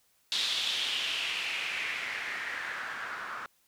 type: noise with low-pass filter sweep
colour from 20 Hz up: blue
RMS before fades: -34 dBFS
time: 0.32-3.46 s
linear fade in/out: 0 ms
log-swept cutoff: 3900 to 1300 Hz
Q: 3.7
effects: white hiss -69 dBFS RMS until 3.67 s